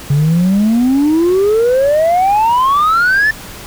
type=exponential sweep; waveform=sine; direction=up; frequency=138.2 to 1785 Hz; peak=-6 dBFS; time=0.1-3.31 s; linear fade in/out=5 ms; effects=tanh soft clip ceiling -7 dBFS + pink hiss -31 dBFS RMS until 3.66 s